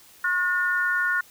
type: harmonic tone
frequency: 361 Hz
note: F#4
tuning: 43 cents flat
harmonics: 3 / 4 / 5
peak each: -32 / -22 / -27 dBFS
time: 0.24-1.21 s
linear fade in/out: 5 ms
effects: white hiss -52 dBFS RMS until 1.3 s